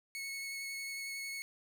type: tone with vibrato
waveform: sawtooth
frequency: 2199 Hz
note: C#7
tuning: 14 cents flat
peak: -36 dBFS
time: 0.15-1.42 s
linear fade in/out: 0 ms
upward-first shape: sine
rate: 11 Hz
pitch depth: 12 cents each way
effects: none